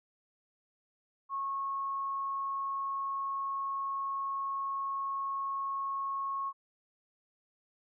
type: tone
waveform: sine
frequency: 1095 Hz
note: C#6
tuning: 22 cents flat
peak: -32 dBFS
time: 1.29-6.53 s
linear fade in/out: 50 ms
effects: none